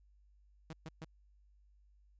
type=tone bursts; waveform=sawtooth; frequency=159 Hz; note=D#3; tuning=38 cents sharp; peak=-40 dBFS; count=3; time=0.7-1.044 s; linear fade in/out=0 ms; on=28 ms; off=130 ms; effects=added 50 Hz sine -63 dBFS peak until 2.19 s + resampled to 16000 Hz